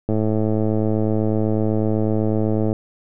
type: click train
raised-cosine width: 2 ms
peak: -8 dBFS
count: 286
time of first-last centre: 0.09-2.729 s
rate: 108 Hz
effects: none